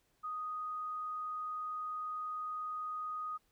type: tone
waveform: sine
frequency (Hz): 1244.5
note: D#6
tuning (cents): 0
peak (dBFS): -37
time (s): 0.23-3.38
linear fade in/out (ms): 20
effects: pink hiss -75 dBFS RMS until 3.51 s